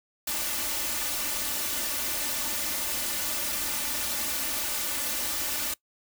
white noise with comb filter, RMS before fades -30 dBFS, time 0.27-5.74 s, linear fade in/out 5 ms, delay 3.4 ms, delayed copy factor +0.8, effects noise-tail reverb RT60 0.1 s tail -21 dB re dry

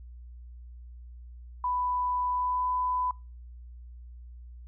sine tone with pitch glide, 993 to 1000.5 Hz, B5 to B5, +9 to +22 cents, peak -26 dBFS, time 1.64-3.11 s, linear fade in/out 2 ms, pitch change +13 cents, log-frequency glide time 2.3-2.67 s, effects noise-tail reverb RT60 0.3 s tail -25 dB re dry + added 60 Hz sine -43 dBFS peak until 4.67 s

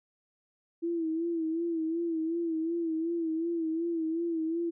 sine tone with vibrato, 329.6 Hz, E4, in tune, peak -28 dBFS, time 0.82-4.71 s, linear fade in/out 20 ms, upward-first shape sine, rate 2.7 Hz, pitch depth 63 cents each way, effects none

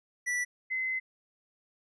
square / sine tone pair in turn, 1963 / 2049 Hz, B6 / C7, -11 / -37 cents, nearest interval minor second, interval 74 cents, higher second, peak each -29 / -29 dBFS, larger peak neither, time 0.26-0.45 / 0.7-1 s, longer second, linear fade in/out 20 ms, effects resampled to 22050 Hz

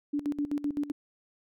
sine tone with tremolo, 290.3 Hz, D4, 20 cents flat, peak -26 dBFS, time 0.13-0.92 s, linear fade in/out 10 ms, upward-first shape square, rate 7.8 Hz, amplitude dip 80%, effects none

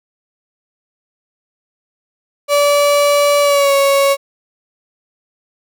35% pulse tone with pitch glide, 577 to 554.8 Hz, D5 to C#5, -31 to +1 cents, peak -8 dBFS, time 2.48-4.17 s, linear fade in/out 50 ms, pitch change -68 cents, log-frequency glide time 3.41-3.74 s, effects none

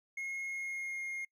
triangle tone with pitch glide, 2158 to 2136 Hz, C#7 to C7, -47 to +35 cents, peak -35 dBFS, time 0.17-1.25 s, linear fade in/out 5 ms, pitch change -18 cents, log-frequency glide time 0.47-1.01 s, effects noise-tail reverb RT60 0.1 s tail -25 dB re dry

